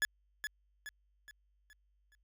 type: tone with echo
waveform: 40% pulse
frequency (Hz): 1708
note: G#6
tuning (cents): +48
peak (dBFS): -28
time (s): 0.02-0.05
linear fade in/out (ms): 0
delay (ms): 420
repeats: 5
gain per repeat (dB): -7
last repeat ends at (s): 2.15
effects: added 50 Hz sine -70 dBFS peak until 2.23 s